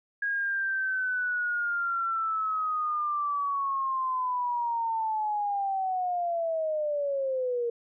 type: linear sweep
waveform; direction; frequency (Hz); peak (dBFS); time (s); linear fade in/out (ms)
sine; down; 1644 to 466.2; -26; 0.22-7.7; 5
effects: none